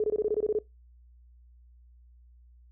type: tone bursts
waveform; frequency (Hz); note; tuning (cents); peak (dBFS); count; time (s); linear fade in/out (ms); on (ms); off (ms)
sine; 426.7; G#4; +47; -23; 10; 0-0.588; 2; 39; 22
effects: noise-tail reverb RT60 0.2 s tail -22 dB re dry + added 60 Hz sine -53 dBFS peak until 2.71 s